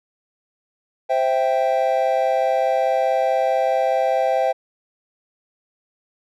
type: chord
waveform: triangle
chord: C major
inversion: none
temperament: equal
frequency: 523.3 / 659.3 / 784 Hz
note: C5 / E5 / G5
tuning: 0 / 0 / 0 cents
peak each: -19 dBFS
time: 1.09-4.53 s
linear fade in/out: 20 ms
effects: none